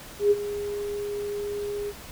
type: tone with ADSR envelope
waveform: sine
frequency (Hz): 409.9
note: G#4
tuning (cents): -23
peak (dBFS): -14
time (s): 0.19-1.93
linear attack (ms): 120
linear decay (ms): 34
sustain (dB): -14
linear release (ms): 43
effects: pink hiss -43 dBFS RMS until 2.11 s